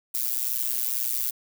violet noise with amplitude modulation, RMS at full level -23 dBFS, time 0.14-1.31 s, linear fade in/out 10 ms, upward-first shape sine, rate 122 Hz, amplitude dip 100%, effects none

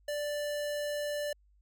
square tone, 587.3 Hz, D5, in tune, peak -33 dBFS, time 0.08-1.33 s, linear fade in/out 5 ms, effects added 50 Hz sine -62 dBFS peak until 1.61 s

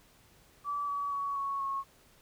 sine tone with pitch steps, 1154 / 1138.8 / 1123.7 / 1108.9 / 1094.3 Hz, D6 / C#6 / C#6 / C#6 / C#6, -31 / +46 / +23 / 0 / -23 cents, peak -31 dBFS, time 0.64-1.84 s, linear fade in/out 50 ms, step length 240 ms, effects pink hiss -62 dBFS RMS until 2.21 s

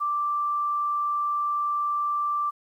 sine tone, 1174.7 Hz, D6, in tune, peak -23 dBFS, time 0-2.51 s, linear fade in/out 20 ms, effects 10-bit

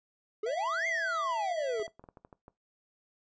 triangle exponential two-way sweep, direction up then down, 406.9 to 2150 to 406.9 Hz, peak -28 dBFS, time 0.43-1.83 s, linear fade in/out 5 ms, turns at 0.87 s
square tone, 659.3 Hz, E5, in tune, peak -37 dBFS, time 0.46-1.87 s, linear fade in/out 5 ms
clicks, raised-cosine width 1 ms, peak -36 dBFS, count 9, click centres 1.798 / 1.879 / 1.995 / 2.04 / 2.088 / 2.172 / 2.249 / 2.328 / 2.481 s
effects noise-tail reverb RT60 0.2 s tail -20 dB re dry + resampled to 16000 Hz

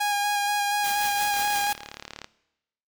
sawtooth tone with vibrato, 819 Hz, G#5, 24 cents flat, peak -19 dBFS, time 0-1.73 s, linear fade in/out 10 ms, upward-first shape square, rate 4.2 Hz, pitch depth 13 cents each way
white noise with tremolo, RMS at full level -32 dBFS, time 0.84-1.73 s, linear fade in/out 0 ms, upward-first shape triangle, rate 5.8 Hz, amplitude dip 65%
click train, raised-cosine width 0.2 ms, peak -19 dBFS, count 34, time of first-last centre 1.34-2.244 s, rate 36.5 Hz
effects noise-tail reverb RT60 0.9 s tail -19 dB re dry

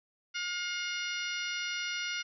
harmonic tone, 713 Hz, F5, 36 cents sharp, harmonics 2 / 3 / 4 / 5 / 6 / 7 / 8, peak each -38 / -38 / -39 / -45 / -46 / -45 / -43 dBFS, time 0.34-2.23 s, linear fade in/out 20 ms, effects none

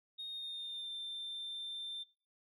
sine tone with pitch glide, 3712 to 3575 Hz, A#7 to A7, -8 to +27 cents, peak -39 dBFS, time 0.18-2.04 s, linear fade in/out 20 ms, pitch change -65 cents, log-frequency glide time 0.29-0.92 s, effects noise-tail reverb RT60 0.4 s tail -21 dB re dry + tanh soft clip ceiling -38 dBFS

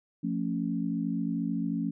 sine chord, F augmented, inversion none, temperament equal with one note detuned, 174.61 / 223.5 / 277.2 Hz, F3 / A3 / C#4, 0 / +27 / 0 cents, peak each -32 / -32 / -32 dBFS, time 0.23-1.91 s, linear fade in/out 10 ms, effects none

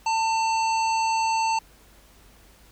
harmonic tone with a mistuned harmonic, 895 Hz, A5, 29 cents sharp, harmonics 1 / 3 / 5 / 7 / 9, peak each -21 / -31 / -35 / -38 / -40 dBFS, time 0.06-1.59 s, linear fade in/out 5 ms, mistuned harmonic 9, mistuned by -66 cents, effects added 50 Hz sine -55 dBFS peak until 2.71 s + pink hiss -55 dBFS RMS until 2.71 s

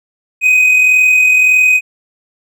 triangle tone with amplitude modulation, 2507 Hz, D#7, 12 cents sharp, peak -3 dBFS, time 0.41-1.81 s, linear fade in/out 50 ms, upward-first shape sine, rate 41.7 Hz, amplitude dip 35%, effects none

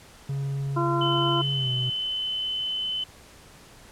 triangle tone with pitch glide, 138.4 to 126.91 Hz, C#3 to B2, -2 to +48 cents, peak -24 dBFS, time 0.29-1.9 s, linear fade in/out 5 ms, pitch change -150 cents, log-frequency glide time 1.54-1.71 s
harmonic tone, 341.4 Hz, F4, 39 cents flat, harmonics 1 / 2 / 3 / 4, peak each -26 / -32 / -27 / -32 dBFS, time 0.76-1.42 s, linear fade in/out 10 ms
sine tone, 3035 Hz, F#7, 43 cents sharp, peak -26 dBFS, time 1.01-3.04 s, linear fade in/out 5 ms
effects pink hiss -50 dBFS RMS until 3.91 s + low-pass 11000 Hz 12 dB/octave

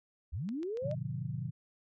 sine linear sweep, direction up, 58.27 to 635 Hz, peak -34 dBFS, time 0.32-0.95 s, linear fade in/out 20 ms
click train, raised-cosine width 0.2 ms, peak -34 dBFS, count 4, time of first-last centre 0.49-0.913 s, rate 7.09 Hz
sine chord, G# diminished seventh, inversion none, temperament just, 103.83 / 124.59 / 149.51 / 179.41 Hz, G#2 / B2 / D3 / F3, 0 / +16 / +31 / +47 cents, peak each -44 / -38 / -39 / -43 dBFS, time 0.82-1.51 s, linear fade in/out 20 ms
effects none

